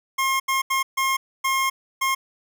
25% pulse tone bursts at uneven times, 1070 Hz, C6, 38 cents sharp, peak -16 dBFS, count 6, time 0.18-0.4 / 0.48-0.62 / 0.7-0.83 / 0.97-1.17 / 1.44-1.7 / 2.01-2.15 s, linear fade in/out 10 ms, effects none

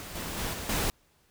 pink noise with level steps, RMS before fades -41 / -36 / -33 / -37 / -29 dBFS, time 0-0.9 s, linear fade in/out 0 ms, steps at 0.15 / 0.37 / 0.53 / 0.69 s, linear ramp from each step 5 ms, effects pink hiss -66 dBFS RMS until 1.3 s

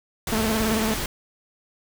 pink noise, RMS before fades -28 dBFS, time 0.27-1.06 s, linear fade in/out 2 ms
sawtooth tone with vibrato, 220 Hz, A3, in tune, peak -18 dBFS, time 0.32-0.94 s, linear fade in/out 5 ms, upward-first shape triangle, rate 18 Hz, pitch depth 63 cents each way
effects none

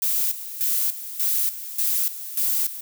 violet noise with tremolo, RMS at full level -22 dBFS, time 0.02-2.81 s, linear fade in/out 5 ms, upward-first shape square, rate 1.7 Hz, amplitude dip 75%, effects none

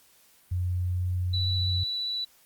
sine tone with pitch glide, 90 to 90.68 Hz, F#2 to F#2, -47 to -34 cents, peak -25 dBFS, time 0.51-1.84 s, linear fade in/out 10 ms, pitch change +13 cents, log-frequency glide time 0.7-1.64 s
sine tone with vibrato, 3951 Hz, B7, in tune, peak -28 dBFS, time 1.33-2.25 s, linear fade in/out 10 ms, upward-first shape triangle, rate 15 Hz, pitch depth 10 cents each way
effects white hiss -60 dBFS RMS until 2.45 s + Opus 48 kbps

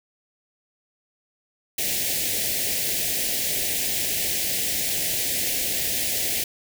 white band-stop noise, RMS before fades -25 dBFS, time 1.78-6.44 s, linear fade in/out 5 ms, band 740 to 1800 Hz, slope 48 dB/octave, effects none

